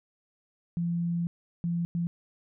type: tone bursts at uneven times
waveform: sine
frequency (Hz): 171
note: F3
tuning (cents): -36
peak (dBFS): -26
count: 3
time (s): 0.77-1.27 / 1.64-1.85 / 1.95-2.07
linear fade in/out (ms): 0
effects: none